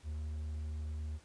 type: tone with hard clipping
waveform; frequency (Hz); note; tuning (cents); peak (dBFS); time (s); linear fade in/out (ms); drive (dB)
triangle; 76.7; D#2; -24; -38; 0.03-1.2; 50; 6
effects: pink hiss -63 dBFS RMS until 1.24 s + resampled to 22050 Hz